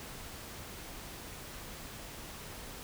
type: silence
effects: pink hiss -46 dBFS RMS until 2.83 s